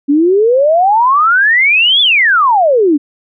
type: exponential two-way sweep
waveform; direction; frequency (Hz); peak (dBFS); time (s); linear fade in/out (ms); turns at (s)
sine; up then down; 275.1 to 3520 to 275.1; -6; 0.08-2.98; 20; 2.01
effects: none